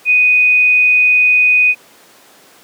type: tone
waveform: sine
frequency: 2489 Hz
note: D#7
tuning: in tune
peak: -7 dBFS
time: 0.05-1.75 s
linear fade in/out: 50 ms
effects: pink hiss -44 dBFS RMS until 2.63 s + high-pass 300 Hz 12 dB/octave